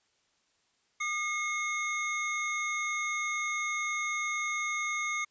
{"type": "tone pair together", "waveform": "square", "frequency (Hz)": [1214, 2163], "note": ["D#6", "C#7"], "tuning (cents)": [-43, -43], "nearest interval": "minor seventh", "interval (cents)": 1000, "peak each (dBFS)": [-36, -32], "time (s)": [1, 5.25], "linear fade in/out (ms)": 10, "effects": ["white hiss -72 dBFS RMS until 5.3 s", "resampled to 16000 Hz"]}